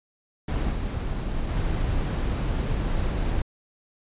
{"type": "noise with level steps", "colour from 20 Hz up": "brown", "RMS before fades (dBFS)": [-25, -28, -25], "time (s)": [0.48, 3.42], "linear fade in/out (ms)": 5, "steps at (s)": [0.71, 1.49], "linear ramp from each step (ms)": 2, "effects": ["resampled to 8000 Hz"]}